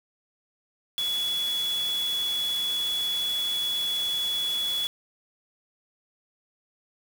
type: tone in noise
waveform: sine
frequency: 3391 Hz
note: G#7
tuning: 35 cents sharp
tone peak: -25 dBFS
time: 0.98-4.87 s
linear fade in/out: 0 ms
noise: white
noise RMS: -38 dBFS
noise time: 0.98-4.87 s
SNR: +10 dB
effects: none